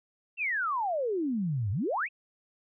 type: exponential two-way sweep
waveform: sine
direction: down then up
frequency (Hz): 2766 to 92.5 to 2766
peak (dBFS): -27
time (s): 0.37-2.09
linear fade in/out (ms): 50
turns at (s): 1.71
effects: none